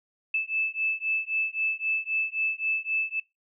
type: beating tone pair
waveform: sine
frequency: 2623 / 2626.8 Hz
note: E7 / E7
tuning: -9 / -7 cents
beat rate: 3.8 Hz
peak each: -28 dBFS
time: 0.34-3.2 s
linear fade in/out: 5 ms
effects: noise-tail reverb RT60 0.2 s tail -21 dB re dry